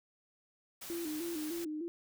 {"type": "noise", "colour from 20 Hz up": "white", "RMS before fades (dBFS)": -46, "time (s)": [0.81, 1.65], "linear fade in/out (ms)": 10}
{"type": "tone with vibrato", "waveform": "sine", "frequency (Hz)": 322.9, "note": "E4", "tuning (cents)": -36, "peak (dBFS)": -36, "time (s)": [0.9, 1.88], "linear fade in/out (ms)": 0, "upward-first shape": "square", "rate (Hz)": 3.3, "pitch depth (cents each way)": 93}
{"effects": []}